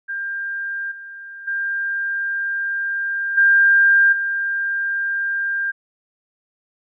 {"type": "tone with level steps", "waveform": "sine", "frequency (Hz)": 1596, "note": "G6", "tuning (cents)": 31, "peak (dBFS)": [-23, -33, -20, -10, -19], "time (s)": [0.08, 5.72], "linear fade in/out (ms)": 20, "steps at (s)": [0.91, 1.47, 3.37, 4.12], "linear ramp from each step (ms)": 10, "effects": []}